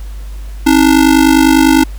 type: ring-modulated tone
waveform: square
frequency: 293.7 Hz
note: D4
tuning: in tune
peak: -3 dBFS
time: 0.66-1.84 s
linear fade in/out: 10 ms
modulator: 25 Hz
effects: added 50 Hz sine -22 dBFS peak until 1.98 s + pink hiss -41 dBFS RMS until 1.98 s